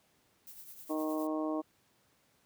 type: noise with tremolo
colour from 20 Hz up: violet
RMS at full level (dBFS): -48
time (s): 0.47-1.27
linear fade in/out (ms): 0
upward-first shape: triangle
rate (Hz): 9.7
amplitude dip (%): 60
type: harmonic tone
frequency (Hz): 155.56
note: D#3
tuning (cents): 0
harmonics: 2 / 3 / 4 / 5 / 6 / 7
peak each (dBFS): -33 / -42 / -38 / -45 / -47 / -43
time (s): 0.89-1.62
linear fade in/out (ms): 20
effects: pink hiss -70 dBFS RMS until 2.45 s + high-pass 100 Hz 12 dB/octave